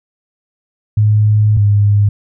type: tone pair in turn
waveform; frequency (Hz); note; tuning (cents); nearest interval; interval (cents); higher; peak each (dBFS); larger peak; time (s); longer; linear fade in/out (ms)
sine; 106.2 / 102.64; G#2 / G#2; +39 / -20; minor second; 59; first; -7; neither; 0.97-1.57 / 1.57-2.09; first; 5
effects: none